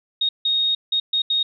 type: tone bursts at uneven times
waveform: sine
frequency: 3729 Hz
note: A#7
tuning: in tune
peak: -17 dBFS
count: 5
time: 0.21-0.29 / 0.45-0.75 / 0.92-1 / 1.13-1.22 / 1.3-1.43 s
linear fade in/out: 5 ms
effects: none